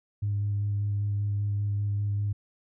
sine tone with vibrato, 102.2 Hz, G#2, 27 cents flat, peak -24 dBFS, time 0.22-2.33 s, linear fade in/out 10 ms, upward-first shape square, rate 5.1 Hz, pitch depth 10 cents each way, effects tanh soft clip ceiling -21 dBFS

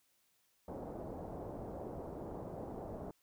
white low-pass noise, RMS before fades -45 dBFS, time 0.68-3.11 s, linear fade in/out 2 ms, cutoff 700 Hz, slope 24 dB/octave, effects white hiss -75 dBFS RMS until 3.22 s

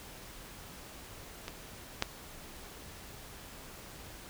clicks, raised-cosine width 0.2 ms, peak -21 / -11 dBFS, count 2, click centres 1.481 / 2.024 s, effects pink hiss -49 dBFS RMS until 4.29 s

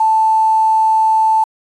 sine tone with quantisation, 880 Hz, A5, in tune, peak -9 dBFS, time 0-1.44 s, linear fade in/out 5 ms, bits 6, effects resampled to 24000 Hz

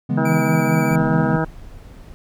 triangle chord, C# minor seventh, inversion none, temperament equal, 138.59 / 164.81 / 207.7 / 246.9 Hz, C#3 / E3 / G#3 / B3, 0 / 0 / 0 / 0 cents, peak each -21 dBFS, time 0.09-1.37 s, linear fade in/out 10 ms
harmonic tone, 160 Hz, D#3, 49 cents sharp, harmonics 1 / 2 / 3 / 4 / 5 / 6 / 8 / 9 / 10, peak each -21 / -24 / -26 / -27 / -28 / -29 / -30 / -31 / -31 dBFS, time 0.17-1.45 s, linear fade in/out 10 ms
45% pulse tone with vibrato, 2309 Hz, D7, 30 cents flat, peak -28 dBFS, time 0.25-0.96 s, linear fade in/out 5 ms, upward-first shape triangle, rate 15 Hz, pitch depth 26 cents each way
brown noise, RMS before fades -38 dBFS, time 0.91-2.14 s, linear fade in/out 0 ms
effects none

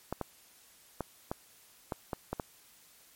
clicks, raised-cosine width 1 ms, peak -19 dBFS, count 8, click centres 0.126 / 0.213 / 1.007 / 1.315 / 1.922 / 2.132 / 2.33 / 2.398 s, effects white hiss -60 dBFS RMS until 3.15 s + MP3 64 kbps

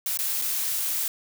blue noise with dropouts, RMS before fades -27 dBFS, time 0.06-1.08 s, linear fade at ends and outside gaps 1 ms, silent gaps 0.173-0.189 / 0.416-0.42 s, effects none

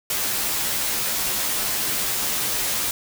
white noise with comb filter, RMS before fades -24 dBFS, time 0.1-2.91 s, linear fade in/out 2 ms, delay 12 ms, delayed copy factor -0.85, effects none

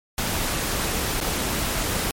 pink noise with dropouts, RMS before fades -25 dBFS, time 0.18-2.11 s, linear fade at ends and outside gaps 1 ms, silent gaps 1.203-1.211 s, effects MP3 64 kbps

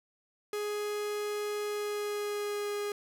45% pulse tone with pitch glide, 416.6 to 411.8 Hz, G#4 to G#4, +5 to -15 cents, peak -32 dBFS, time 0.53-2.92 s, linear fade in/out 2 ms, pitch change -20 cents, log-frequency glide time 1.65-2.72 s, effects none

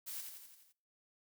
blue noise with echo, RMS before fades -44 dBFS, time 0.06-0.22 s, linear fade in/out 20 ms, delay 85 ms, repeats 6, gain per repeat -4 dB, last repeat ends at 0.73 s, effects noise-tail reverb RT60 0.5 s tail -24 dB re dry

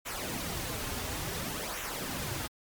pink noise with flanger, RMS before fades -36 dBFS, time 0.05-2.48 s, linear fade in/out 20 ms, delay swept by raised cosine 0.21 to 6.11 ms, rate 0.57 Hz, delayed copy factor -0.6, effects MP3 96 kbps

